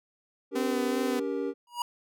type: chord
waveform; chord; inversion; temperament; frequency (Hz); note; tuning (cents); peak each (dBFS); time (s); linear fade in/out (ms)
triangle; G diminished; second; just; 282.2 / 392 / 470.4; Db4 / G4 / Bb4; +31 / 0 / +16; -31; 0.51-1.54; 50
type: tone with vibrato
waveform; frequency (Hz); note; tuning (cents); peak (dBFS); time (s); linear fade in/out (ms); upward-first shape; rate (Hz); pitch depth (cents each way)
sawtooth; 254.4; C4; -48; -25; 0.55-1.2; 10; sine; 2.7; 22
type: tone with exponential growth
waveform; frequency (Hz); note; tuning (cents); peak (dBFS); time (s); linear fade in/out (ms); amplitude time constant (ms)
square; 960; B5; -49; -25; 1.67-1.82; 2; 32
effects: none